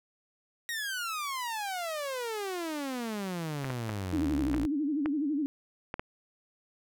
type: exponential sweep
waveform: sawtooth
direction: down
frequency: 1905 to 54.7 Hz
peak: -29 dBFS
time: 0.69-4.66 s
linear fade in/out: 0 ms
type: clicks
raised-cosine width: 0.5 ms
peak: -19 dBFS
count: 7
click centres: 3.645 / 3.703 / 3.894 / 4.542 / 5.059 / 5.941 / 5.995 s
type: tone with vibrato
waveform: sine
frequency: 293.7 Hz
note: D4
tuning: in tune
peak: -27 dBFS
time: 4.13-5.46 s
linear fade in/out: 0 ms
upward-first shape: sine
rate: 12 Hz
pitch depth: 130 cents each way
effects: none